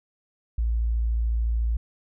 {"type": "tone", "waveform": "sine", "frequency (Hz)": 56.9, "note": "A#1", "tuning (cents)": -41, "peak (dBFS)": -21, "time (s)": [0.58, 1.77], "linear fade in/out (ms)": 5, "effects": []}